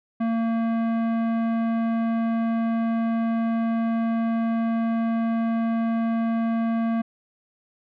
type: tone with tanh clipping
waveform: sine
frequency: 228.1 Hz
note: A#3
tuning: 37 cents flat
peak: -23 dBFS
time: 0.2-7.02 s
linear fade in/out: 10 ms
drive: 15 dB
effects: none